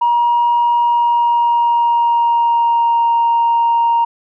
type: tone with pitch glide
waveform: sine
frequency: 951 to 933 Hz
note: A#5 to A#5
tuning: +34 to +1 cents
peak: -9 dBFS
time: 0.01-4.05 s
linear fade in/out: 10 ms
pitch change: -33 cents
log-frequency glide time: 0.73-3.07 s
effects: tanh soft clip ceiling -7 dBFS